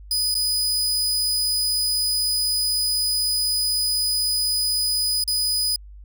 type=tone with dropouts; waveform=sawtooth; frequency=4978 Hz; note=D#8; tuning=in tune; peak=-17 dBFS; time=0.11-5.76 s; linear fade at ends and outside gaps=2 ms; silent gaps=0.343-0.351 / 5.239-5.277 s; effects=added 50 Hz sine -39 dBFS peak until 6.04 s